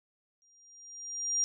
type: tone with exponential growth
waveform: sine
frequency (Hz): 5700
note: F8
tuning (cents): +34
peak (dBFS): -24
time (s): 0.42-1.44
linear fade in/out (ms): 0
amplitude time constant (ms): 220
effects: none